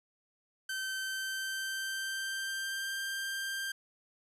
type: tone with pitch glide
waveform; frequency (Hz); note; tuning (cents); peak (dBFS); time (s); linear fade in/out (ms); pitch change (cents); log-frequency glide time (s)
sawtooth; 1545 to 1582.9; G6 to G6; -26 to +16; -31; 0.69-3.72; 5; +42; 0.98-3
effects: resampled to 32000 Hz + 12-bit